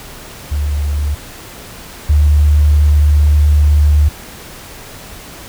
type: tone pair in turn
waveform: sine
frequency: 73 / 74.19 Hz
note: D2 / D2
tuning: -10 / +18 cents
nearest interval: unison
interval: 28 cents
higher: second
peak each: -13 / -6 dBFS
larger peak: second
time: 0.51-1.15 / 2.09-4.09 s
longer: second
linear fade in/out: 10 ms
effects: pink hiss -33 dBFS RMS until 5.48 s